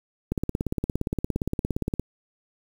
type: click train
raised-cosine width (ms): 3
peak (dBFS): -12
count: 30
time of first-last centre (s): 0.32-1.996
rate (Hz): 17.3
effects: 7-bit